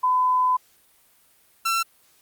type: tone pair in turn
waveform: sine / sawtooth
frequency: 1009 / 1346.9 Hz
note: B5 / E6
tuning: +37 / +37 cents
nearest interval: perfect fourth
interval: 500 cents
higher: second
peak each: -17 dBFS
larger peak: neither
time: 0.03-0.57 / 1.65-1.83 s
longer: first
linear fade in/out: 10 ms
effects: white hiss -59 dBFS RMS until 2.21 s + Opus 48 kbps